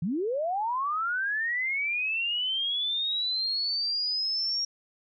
sine linear sweep, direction up, 146.83 to 5610 Hz, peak -26 dBFS, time 0.02-4.65 s, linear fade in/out 5 ms, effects none

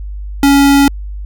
square tone, 279.9 Hz, C#4, 17 cents sharp, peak -6 dBFS, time 0.43-0.88 s, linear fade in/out 2 ms, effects added 50 Hz sine -21 dBFS peak until 1.25 s

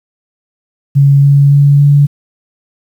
sine tone with pitch steps, 140 / 141.14 / 142.28 / 143.44 Hz, C#3 / C#3 / C#3 / D3, +18 / +32 / +45 / -40 cents, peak -3 dBFS, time 0.95-2.07 s, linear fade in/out 20 ms, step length 280 ms, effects 7-bit

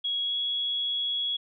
sine tone with pitch glide, 3322 to 3345 Hz, G#7 to G#7, 0 to +12 cents, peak -26 dBFS, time 0.04-1.37 s, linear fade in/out 10 ms, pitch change +12 cents, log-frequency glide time 0.22-0.35 s, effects none

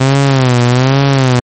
sawtooth tone with vibrato, 129.9 Hz, C3, 12 cents flat, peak -3 dBFS, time 0-1.4 s, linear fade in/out 10 ms, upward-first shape sine, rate 1.2 Hz, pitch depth 120 cents each way, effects MP3 32 kbps

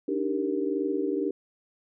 sine chord, Eb major seventh, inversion third, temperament equal with one note detuned, 289.3 / 311.1 / 392 / 466.2 Hz, D4 / Eb4 / G4 / Bb4, -26 / 0 / 0 / 0 cents, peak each -30 / -32 / -29 / -33 dBFS, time 0.08-1.31 s, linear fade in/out 5 ms, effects none

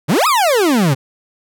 40% pulse exponential two-way sweep, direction up then down, 124.4 to 1305 to 124.4 Hz, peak -10 dBFS, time 0.08-0.95 s, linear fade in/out 20 ms, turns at 0.27 s, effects none

